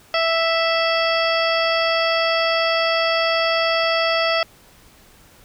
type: harmonic tone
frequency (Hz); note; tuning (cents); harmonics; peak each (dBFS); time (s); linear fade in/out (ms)
659.3; E5; 0; 1 / 2 / 3 / 4 / 5 / 7 / 8; -20 / -23 / -25 / -26 / -27 / -28 / -29; 0.14-4.43; 2
effects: pink hiss -50 dBFS RMS until 5.44 s